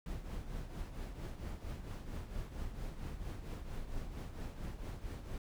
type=noise with tremolo; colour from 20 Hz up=brown; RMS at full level=-40 dBFS; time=0.06-5.38 s; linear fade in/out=2 ms; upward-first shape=triangle; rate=4.4 Hz; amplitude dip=65%; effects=none